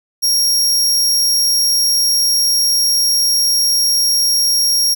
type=tone; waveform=sawtooth; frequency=5588 Hz; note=F8; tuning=in tune; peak=-9 dBFS; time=0.22-4.95 s; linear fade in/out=20 ms; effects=none